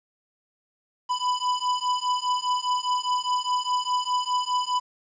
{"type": "beating tone pair", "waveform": "square", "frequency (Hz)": [993, 997.9], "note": ["B5", "B5"], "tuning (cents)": [9, 18], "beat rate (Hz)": 4.9, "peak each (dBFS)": -27, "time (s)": [1.09, 4.8], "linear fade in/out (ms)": 20, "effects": ["resampled to 16000 Hz", "9-bit"]}